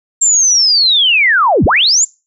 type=linear two-way sweep; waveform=sine; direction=down then up; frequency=7459 to 49 to 7459 Hz; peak=-7 dBFS; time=0.21-2.05 s; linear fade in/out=10 ms; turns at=1.65 s; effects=noise-tail reverb RT60 0.3 s tail -24 dB re dry